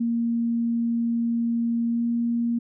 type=tone with pitch glide; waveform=sine; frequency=233.1 to 235 Hz; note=A#3 to A#3; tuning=0 to +14 cents; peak=-21 dBFS; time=0-2.59 s; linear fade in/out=10 ms; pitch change=+14 cents; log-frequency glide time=1.88-2.04 s; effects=none